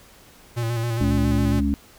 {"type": "tone with vibrato", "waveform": "square", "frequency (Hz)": 116.54, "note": "A#2", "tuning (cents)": 0, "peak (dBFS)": -23, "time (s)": [0.56, 1.61], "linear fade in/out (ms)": 20, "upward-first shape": "square", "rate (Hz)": 7.3, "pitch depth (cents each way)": 35}
{"type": "harmonic tone", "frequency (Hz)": 70.4, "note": "C#2", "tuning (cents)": 27, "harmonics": [1, 3, 4], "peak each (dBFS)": [-23, -23, -23], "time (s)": [1.01, 1.74], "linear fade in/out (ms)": 0}
{"effects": ["pink hiss -50 dBFS RMS until 1.98 s"]}